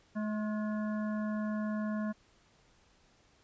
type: harmonic tone with a mistuned harmonic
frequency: 213.3 Hz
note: G#3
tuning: 46 cents sharp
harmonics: 1 / 3 / 5 / 7 / 8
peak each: -32 / -42 / -46 / -49 / -50 dBFS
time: 0.15-2.13 s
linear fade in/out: 20 ms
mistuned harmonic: 7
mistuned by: -64 cents
effects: pink hiss -66 dBFS RMS until 3.43 s + resampled to 16000 Hz